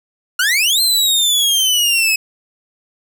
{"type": "exponential two-way sweep", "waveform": "sawtooth", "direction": "up then down", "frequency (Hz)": [1400, 4186, 2548], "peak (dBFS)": -9, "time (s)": [0.39, 2.16], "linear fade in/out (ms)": 5, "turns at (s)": 0.81, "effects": []}